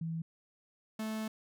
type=tone pair in turn; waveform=sine / 45% pulse; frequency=163.7 / 218.5 Hz; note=E3 / A3; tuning=-12 / -12 cents; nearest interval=perfect fourth; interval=500 cents; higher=second; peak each=-34 / -35 dBFS; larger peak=first; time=0.01-0.22 / 0.99-1.28 s; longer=second; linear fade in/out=5 ms; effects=none